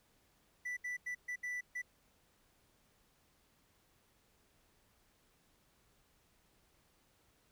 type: tone bursts at uneven times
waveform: triangle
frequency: 1975.5 Hz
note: B6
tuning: in tune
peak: -36 dBFS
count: 6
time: 0.65-0.77 / 0.84-0.97 / 1.06-1.15 / 1.28-1.36 / 1.43-1.61 / 1.75-1.82 s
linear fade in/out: 10 ms
effects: pink hiss -72 dBFS RMS until 7.51 s